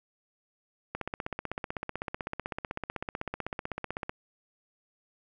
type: click train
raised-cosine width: 0.5 ms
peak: -18 dBFS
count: 51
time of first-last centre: 0.95-4.095 s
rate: 15.9 Hz
effects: none